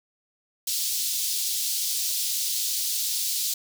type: high-pass noise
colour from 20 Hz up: pink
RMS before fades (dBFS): -27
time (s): 0.67-3.54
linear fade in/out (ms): 5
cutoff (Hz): 3900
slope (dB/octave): 24
effects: none